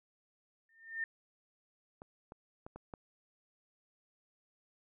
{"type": "tone with exponential growth", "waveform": "sine", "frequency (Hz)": 1812, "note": "A#6", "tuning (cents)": -50, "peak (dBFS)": -31, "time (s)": [0.69, 1.04], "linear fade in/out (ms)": 2, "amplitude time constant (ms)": 76}
{"type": "clicks", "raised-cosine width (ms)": 1, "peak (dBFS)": [-34, -34, -32, -33, -30], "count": 5, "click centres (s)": [2.019, 2.321, 2.665, 2.76, 2.938]}
{"effects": []}